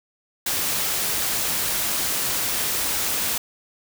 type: noise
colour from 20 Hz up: white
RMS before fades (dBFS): -24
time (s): 0.46-3.38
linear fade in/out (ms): 5
effects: none